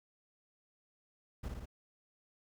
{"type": "noise with echo", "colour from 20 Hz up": "brown", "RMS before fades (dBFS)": -40, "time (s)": [1.43, 1.49], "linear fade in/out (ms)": 10, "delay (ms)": 56, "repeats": 3, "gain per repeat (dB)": -2, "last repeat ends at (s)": 1.658, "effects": []}